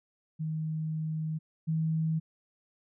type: tone pair in turn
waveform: sine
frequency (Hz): 157.3 / 159.77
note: D#3 / D#3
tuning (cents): +19 / +46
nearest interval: unison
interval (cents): 27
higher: second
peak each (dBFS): -30 / -26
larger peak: second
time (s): 0.39-1.39 / 1.67-2.2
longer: first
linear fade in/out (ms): 20
effects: none